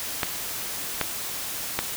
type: clicks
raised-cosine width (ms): 0.3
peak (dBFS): -6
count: 3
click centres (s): 0.232 / 1.013 / 1.79
effects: white hiss -32 dBFS RMS until 1.96 s